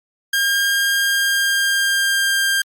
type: tone with pitch glide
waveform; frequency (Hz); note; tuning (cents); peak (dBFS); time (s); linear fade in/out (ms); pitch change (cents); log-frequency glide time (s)
sawtooth; 1611 to 1595.3; G6 to G6; +47 to +30; -12; 0.33-2.62; 5; -17; 0.9-2.42
effects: Opus 48 kbps